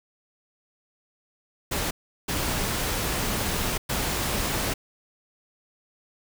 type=noise bursts at uneven times; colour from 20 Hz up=pink; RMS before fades=-27 dBFS; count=3; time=1.71-1.91 / 2.28-3.78 / 3.89-4.74 s; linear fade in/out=10 ms; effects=none